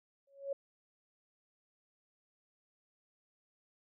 sine tone with exponential growth, 554.4 Hz, C#5, in tune, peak -31 dBFS, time 0.27-0.53 s, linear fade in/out 5 ms, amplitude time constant 55 ms, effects none

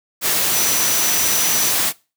sine tone in noise, 5920 Hz, F#8, in tune, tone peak -21 dBFS, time 0.51-1.73 s, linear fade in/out 50 ms, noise white, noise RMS -18 dBFS, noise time 0.21-1.93 s, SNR -6 dB, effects noise-tail reverb RT60 0.3 s tail -22 dB re dry + high-pass 100 Hz 12 dB/octave

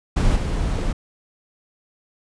brown noise with level steps, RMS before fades -17 / -22 dBFS, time 0.16-0.93 s, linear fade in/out 10 ms, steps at 0.35 s, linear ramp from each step 20 ms, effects resampled to 22050 Hz

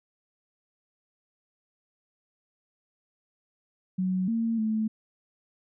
sine tone with pitch steps, 185.6 / 228 / 218.4 Hz, F#3 / A#3 / A3, +6 / -38 / -13 cents, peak -24 dBFS, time 3.98-4.88 s, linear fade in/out 10 ms, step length 300 ms, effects none

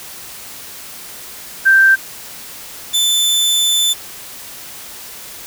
sine / sawtooth tone pair in turn, 1568 / 3520 Hz, G6 / A7, 0 / 0 cents, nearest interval octave + major second, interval 1400 cents, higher second, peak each -6 / -9 dBFS, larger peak first, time 1.65-1.96 / 2.93-3.94 s, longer second, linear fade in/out 20 ms, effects white hiss -33 dBFS RMS until 5.46 s

